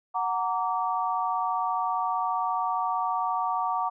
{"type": "chord", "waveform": "sine", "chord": "Gb augmented", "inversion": "none", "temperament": "just", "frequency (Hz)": [740, 925, 1156.2], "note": ["Gb5", "Bb5", "D6"], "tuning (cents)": [0, -14, -27], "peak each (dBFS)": -29, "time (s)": [0.14, 3.9], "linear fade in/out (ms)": 20, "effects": []}